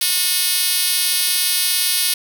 5% pulse tone with high-pass filter, 362.7 Hz, F#4, 34 cents flat, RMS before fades -18 dBFS, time 0.01-2.14 s, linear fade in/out 5 ms, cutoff 5200 Hz, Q 0.57, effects none

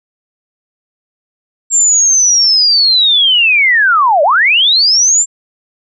sine linear two-way sweep, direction down then up, 7459 to 555 to 7459 Hz, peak -6 dBFS, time 1.7-5.26 s, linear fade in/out 50 ms, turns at 4.23 s, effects none

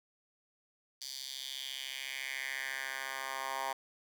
10% pulse tone with high-pass filter sweep, 134 Hz, C3, 42 cents sharp, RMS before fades -40 dBFS, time 1.01-3.73 s, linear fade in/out 5 ms, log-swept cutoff 4700 to 920 Hz, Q 3.1, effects none

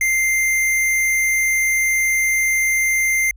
square tone, 2093 Hz, C7, in tune, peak -16 dBFS, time 0.01-3.31 s, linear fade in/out 2 ms, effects added 50 Hz sine -41 dBFS peak until 3.36 s

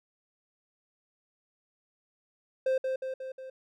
triangle tone with echo, 523.3 Hz, C5, in tune, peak -22 dBFS, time 2.66-2.78 s, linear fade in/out 5 ms, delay 180 ms, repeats 4, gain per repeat -4 dB, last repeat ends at 3.5 s, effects none

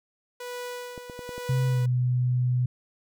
sawtooth tone with tremolo, 491.4 Hz, B4, 9 cents flat, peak -29 dBFS, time 0.4-1.86 s, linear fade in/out 5 ms, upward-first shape sine, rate 1.1 Hz, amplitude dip 60%
clicks, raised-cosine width 2 ms, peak -26 dBFS, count 5, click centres 0.978 / 1.098 / 1.192 / 1.292 / 1.38 s
sine tone with pitch glide, 130.7 to 124.73 Hz, C3 to B2, -1 to +18 cents, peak -21 dBFS, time 1.49-2.66 s, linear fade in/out 5 ms, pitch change -81 cents, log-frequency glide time 1.67-1.83 s
effects none

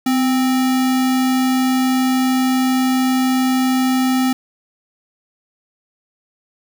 sine tone with sample-and-hold, 256.4 Hz, C4, 35 cents flat, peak -13 dBFS, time 0.06-4.33 s, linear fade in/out 5 ms, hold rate 1050 Hz, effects none

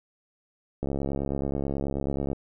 click train, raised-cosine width 2 ms, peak -16 dBFS, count 105, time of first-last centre 0.83-2.331 s, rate 69.3 Hz, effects none

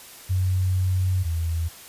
sine tone pair in turn, 92.5 / 82.41 Hz, F#2 / E2, 0 / 0 cents, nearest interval major second, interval 200 cents, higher first, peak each -19 / -22 dBFS, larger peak first, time 0.29-1.24 / 1.24-1.69 s, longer first, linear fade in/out 20 ms, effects white hiss -44 dBFS RMS until 1.88 s + resampled to 32000 Hz

